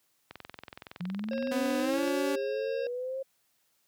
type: click train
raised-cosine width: 0.3 ms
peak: -26 dBFS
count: 39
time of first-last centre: 0.31-2.077 s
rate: 21.5 Hz
type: linear sweep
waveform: sine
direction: up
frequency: 172.1 to 540 Hz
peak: -32 dBFS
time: 1-3.23 s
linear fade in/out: 10 ms
type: harmonic tone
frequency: 540 Hz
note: C#5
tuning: 45 cents flat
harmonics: 1 / 3 / 5 / 7 / 9 / 10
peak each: -32 / -46 / -47 / -54 / -55 / -57 dBFS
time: 1.31-2.87 s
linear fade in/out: 2 ms
type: tone with pitch glide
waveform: sawtooth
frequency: 249.3 to 284.7 Hz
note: B3 to C#4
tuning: +16 to +46 cents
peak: -26 dBFS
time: 1.51-2.36 s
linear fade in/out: 10 ms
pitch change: +230 cents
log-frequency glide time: 1.8-2.01 s
effects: white hiss -72 dBFS RMS until 3.87 s + high-pass 60 Hz 12 dB/octave